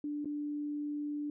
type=tone with dropouts; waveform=sine; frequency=294.1 Hz; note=D4; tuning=3 cents sharp; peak=-34 dBFS; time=0.04-1.3 s; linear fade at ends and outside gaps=2 ms; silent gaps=0.246-0.256 s; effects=none